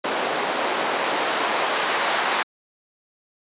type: noise with band-pass filter sweep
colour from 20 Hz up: white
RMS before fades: -23 dBFS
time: 0.04-2.43 s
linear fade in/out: 5 ms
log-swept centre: 520 to 940 Hz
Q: 0.82
effects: high-pass 200 Hz 12 dB/octave + resampled to 8000 Hz